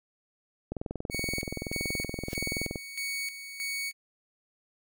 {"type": "click train", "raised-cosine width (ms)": 2, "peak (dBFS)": -20, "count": 44, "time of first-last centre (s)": [0.72, 2.758], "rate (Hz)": 21.1}
{"type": "tone with tremolo", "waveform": "sawtooth", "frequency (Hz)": 2231, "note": "C#7", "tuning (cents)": 11, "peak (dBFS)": -28, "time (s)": [1.1, 3.93], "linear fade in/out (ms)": 50, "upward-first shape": "square", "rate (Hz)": 1.6, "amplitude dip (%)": 65}
{"type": "noise with exponential growth", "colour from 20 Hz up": "white", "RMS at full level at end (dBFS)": -39, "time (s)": [2.22, 2.34], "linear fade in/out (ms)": 0, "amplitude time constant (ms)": 25}
{"effects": []}